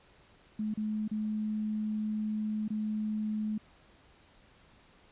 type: tone with dropouts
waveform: sine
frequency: 214.1 Hz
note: A3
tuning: 47 cents flat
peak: -30 dBFS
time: 0.59-3.58 s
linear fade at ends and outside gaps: 5 ms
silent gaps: 0.74-0.773 / 1.079-1.113 / 2.681-2.703 s
effects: pink hiss -61 dBFS RMS until 5.11 s + resampled to 8000 Hz